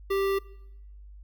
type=tone with notch filter; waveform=square; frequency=392 Hz; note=G4; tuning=in tune; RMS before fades=-26 dBFS; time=0.1-0.39 s; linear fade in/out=10 ms; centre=7300 Hz; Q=0.66; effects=noise-tail reverb RT60 0.9 s tail -22 dB re dry + added 50 Hz sine -44 dBFS peak until 1.23 s